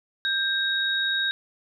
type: tone pair together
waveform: sine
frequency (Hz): 1587 / 3777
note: G6 / A#7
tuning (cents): +21 / +22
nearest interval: octave + minor third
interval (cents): 1501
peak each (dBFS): -25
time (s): 0.25-1.31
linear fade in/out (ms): 0
effects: 10-bit